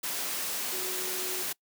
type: tone in noise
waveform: sine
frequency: 370 Hz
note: F#4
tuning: in tune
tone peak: -39 dBFS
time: 0.72-1.43 s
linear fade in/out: 10 ms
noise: white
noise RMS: -33 dBFS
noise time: 0.03-1.53 s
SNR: -9 dB
effects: noise-tail reverb RT60 0.1 s tail -24 dB re dry + high-pass 200 Hz 12 dB/octave